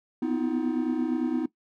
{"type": "tone cluster", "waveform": "triangle", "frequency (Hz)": [244.5, 253.3, 316.6, 347.5], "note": ["B3", "B3", "D#4", "F4"], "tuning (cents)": [-17, 44, 30, -9], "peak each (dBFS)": [-32, -26, -26, -33], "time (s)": [0.22, 1.46], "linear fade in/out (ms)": 5, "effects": ["noise-tail reverb RT60 0.1 s tail -18 dB re dry"]}